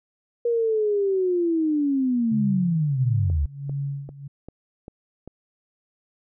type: linear sweep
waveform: sine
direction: down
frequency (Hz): 477.5 to 66.8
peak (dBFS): -19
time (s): 0.45-3.46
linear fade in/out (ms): 5
type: tone with tremolo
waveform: sine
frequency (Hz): 140.2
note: C#3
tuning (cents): +20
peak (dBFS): -24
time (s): 2.31-4.28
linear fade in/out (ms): 10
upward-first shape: sine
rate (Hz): 1.5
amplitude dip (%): 85
type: click train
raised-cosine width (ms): 2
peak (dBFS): -25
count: 6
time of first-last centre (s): 3.3-5.276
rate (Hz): 2.53
effects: none